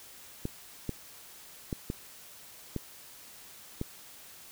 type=clicks; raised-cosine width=3 ms; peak=-19 dBFS; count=6; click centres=0.454 / 0.893 / 1.728 / 1.901 / 2.763 / 3.814 s; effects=white hiss -51 dBFS RMS until 4.51 s